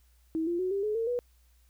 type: tone with pitch steps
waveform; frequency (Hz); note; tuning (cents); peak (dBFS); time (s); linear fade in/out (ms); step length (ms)
sine; 321.7 / 344.8 / 369.5 / 396.1 / 424.5 / 455 / 487.6; E4 / F4 / F#4 / G4 / G#4 / A#4 / B4; -42 / -22 / -2 / +18 / +38 / -42 / -22; -27; 0.35-1.19; 0; 120
effects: added 60 Hz sine -60 dBFS peak until 1.69 s + white hiss -70 dBFS RMS until 1.69 s